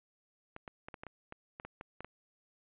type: clicks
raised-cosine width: 0.5 ms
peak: -29 dBFS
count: 12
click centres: 0.564 / 0.678 / 0.885 / 0.942 / 1.035 / 1.067 / 1.324 / 1.599 / 1.65 / 1.811 / 2.006 / 2.046 s
effects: resampled to 8000 Hz